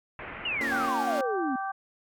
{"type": "low-pass noise", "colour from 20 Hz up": "white", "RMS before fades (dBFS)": -40, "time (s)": [0.19, 0.9], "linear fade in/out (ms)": 2, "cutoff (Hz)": 2500, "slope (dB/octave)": 48}
{"type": "exponential sweep", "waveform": "sine", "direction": "down", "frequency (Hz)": [2952, 246.9], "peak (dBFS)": -27, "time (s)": [0.45, 1.56], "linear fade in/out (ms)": 5}
{"type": "chord", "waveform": "sawtooth", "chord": "Bb minor", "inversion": "none", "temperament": "equal", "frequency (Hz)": [233.1, 277.2, 349.2], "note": ["Bb3", "Db4", "F4"], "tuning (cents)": [0, 0, 0], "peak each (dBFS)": [-31, -30, -35], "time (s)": [0.61, 1.21], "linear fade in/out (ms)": 2}
{"type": "harmonic tone", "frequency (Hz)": 389, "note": "G4", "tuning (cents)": -13, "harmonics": [2, 3, 4], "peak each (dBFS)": [-31, -35, -37], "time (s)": [0.71, 1.72], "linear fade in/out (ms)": 10}
{"effects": ["MP3 96 kbps"]}